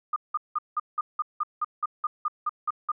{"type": "tone bursts", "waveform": "sine", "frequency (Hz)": 1219, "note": "D#6", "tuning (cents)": -36, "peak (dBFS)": -23, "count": 14, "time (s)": [0.13, 2.918], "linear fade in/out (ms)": 5, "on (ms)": 32, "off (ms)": 180, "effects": []}